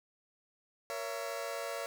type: chord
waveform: sawtooth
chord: A# diminished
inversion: none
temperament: just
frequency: 466.2 / 559.4 / 671.3 Hz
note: A#4 / C#5 / E5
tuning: 0 / +16 / +31 cents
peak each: -39 / -36 / -37 dBFS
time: 0.9-1.86 s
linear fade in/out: 0 ms
effects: none